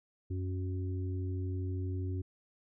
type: harmonic tone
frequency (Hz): 92.5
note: F#2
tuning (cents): 0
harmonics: 1 / 3 / 4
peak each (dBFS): -33 / -43 / -45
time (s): 0.3-2.22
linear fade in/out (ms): 10
effects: none